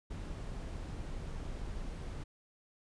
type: noise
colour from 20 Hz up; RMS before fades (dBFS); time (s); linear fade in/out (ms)
brown; -41; 0.1-2.24; 10
effects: resampled to 22050 Hz